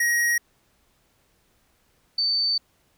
square / sine tone pair in turn, 1891 / 4555 Hz, A#6 / C#8, +24 / +46 cents, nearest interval octave + minor third, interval 1522 cents, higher second, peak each -20 dBFS, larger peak neither, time 0-0.38 / 2.18-2.58 s, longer second, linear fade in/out 5 ms, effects pink hiss -65 dBFS RMS until 2.97 s

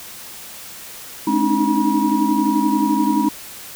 sine tone cluster, 213.2 / 269.8 / 299.2 / 310.7 / 962 Hz, G#3 / C#4 / D4 / D#4 / B5, +46 / -47 / +32 / -2 / -46 cents, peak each -21 dBFS, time 1.27-3.29 s, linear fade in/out 5 ms, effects white hiss -36 dBFS RMS until 3.75 s

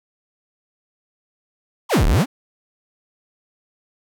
45% pulse exponential two-way sweep, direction down then up, 1204 to 31.41 to 313.4 Hz, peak -13 dBFS, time 1.89-2.26 s, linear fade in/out 50 ms, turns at 2.06 s, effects none

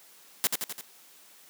white noise with echo, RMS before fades -24 dBFS, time 0.44-0.47 s, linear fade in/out 0 ms, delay 85 ms, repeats 4, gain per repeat -4 dB, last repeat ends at 0.81 s, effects white hiss -55 dBFS RMS until 1.49 s + high-pass 200 Hz 12 dB/octave

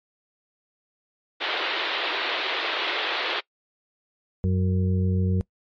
white band-pass noise, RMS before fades -27 dBFS, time 1.4-3.41 s, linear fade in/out 20 ms, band 320 to 3900 Hz, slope 48 dB/octave
harmonic tone, 92.8 Hz, F#2, 6 cents sharp, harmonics 1 / 2 / 4 / 5, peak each -21 / -25 / -35 / -35 dBFS, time 4.44-5.41 s, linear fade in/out 0 ms
effects noise-tail reverb RT60 0.1 s tail -23 dB re dry + MP3 48 kbps

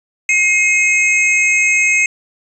square tone pair together, 2140 / 2542 Hz, C7 / D#7, +38 / +36 cents, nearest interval minor third, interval 298 cents, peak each -14 dBFS, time 0.29-2.06 s, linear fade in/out 2 ms, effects resampled to 22050 Hz + 8-bit

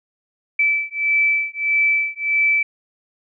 sine beating tone pair, 2315 / 2316.6 Hz, D7 / D7, -25 / -24 cents, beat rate 1.6 Hz, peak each -19 dBFS, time 0.59-2.63 s, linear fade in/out 5 ms, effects none

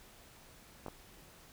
clicks, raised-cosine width 1 ms, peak -28 dBFS, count 2, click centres 0.863 / 0.883 s, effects pink hiss -58 dBFS RMS until 1.52 s

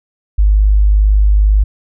sine tone, 51.1 Hz, G#1, 27 cents flat, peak -6 dBFS, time 0.38-1.64 s, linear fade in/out 10 ms, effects none

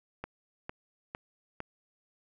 click train, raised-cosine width 0.5 ms, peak -22 dBFS, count 4, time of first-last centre 0.24-1.604 s, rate 2.2 Hz, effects none

